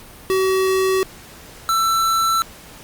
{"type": "tone pair in turn", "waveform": "square", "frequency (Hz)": [379.3, 1331.9], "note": ["F#4", "E6"], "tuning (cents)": [43, 17], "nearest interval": "octave + minor seventh", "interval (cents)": 2174, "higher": "second", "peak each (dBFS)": -16, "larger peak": "neither", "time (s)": [[0.3, 1.03], [1.69, 2.42]], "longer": "neither", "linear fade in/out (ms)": 0, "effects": ["pink hiss -41 dBFS RMS until 2.83 s", "Opus 48 kbps"]}